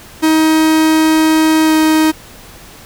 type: tone with pitch glide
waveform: 45% pulse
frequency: 315.8 to 313.8 Hz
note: D#4 to D#4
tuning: +26 to +15 cents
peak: -8 dBFS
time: 0.22-2.12 s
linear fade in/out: 20 ms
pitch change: -11 cents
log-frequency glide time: 1.65-1.73 s
effects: pink hiss -37 dBFS RMS until 2.85 s